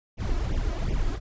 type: noise with flanger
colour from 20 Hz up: brown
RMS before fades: -26 dBFS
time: 0.17-1.2 s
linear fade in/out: 50 ms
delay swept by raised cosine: 0.33 to 3.13 ms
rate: 2.7 Hz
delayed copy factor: +0.85
effects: resampled to 16000 Hz